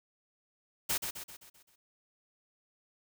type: noise with echo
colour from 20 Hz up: white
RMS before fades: -31 dBFS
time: 0.89-0.98 s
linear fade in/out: 10 ms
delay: 130 ms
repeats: 6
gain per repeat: -6 dB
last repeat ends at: 1.76 s
effects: none